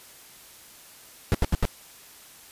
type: noise bursts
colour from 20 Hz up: brown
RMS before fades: -20 dBFS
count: 4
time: 1.32-1.652 s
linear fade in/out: 0 ms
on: 26 ms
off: 76 ms
effects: white hiss -49 dBFS RMS until 2.51 s + resampled to 32000 Hz